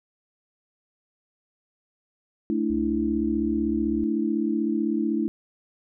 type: chord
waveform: sine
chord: A suspended fourth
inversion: none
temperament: equal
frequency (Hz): 220 / 293.7 / 329.6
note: A3 / D4 / E4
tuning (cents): 0 / 0 / 0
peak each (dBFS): -26 / -27 / -26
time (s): 2.5-5.28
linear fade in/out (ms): 0
type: tone with pitch glide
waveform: triangle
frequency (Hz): 67.1 to 67.84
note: C2 to C#2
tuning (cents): +44 to -37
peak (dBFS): -33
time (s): 2.7-4.04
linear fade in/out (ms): 0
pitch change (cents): +19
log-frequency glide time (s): 2.98-3.35
effects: none